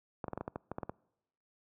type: clicks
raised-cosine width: 1 ms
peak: -23 dBFS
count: 11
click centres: 0.242 / 0.282 / 0.333 / 0.376 / 0.41 / 0.479 / 0.559 / 0.716 / 0.784 / 0.832 / 0.895 s
effects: noise-tail reverb RT60 0.9 s tail -26 dB re dry + high-pass 80 Hz 12 dB/octave